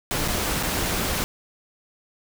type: noise with dropouts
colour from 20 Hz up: pink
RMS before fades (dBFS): -25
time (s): 0.11-1.24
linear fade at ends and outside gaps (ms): 0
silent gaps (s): 0.278-0.283 / 0.628-0.633
effects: none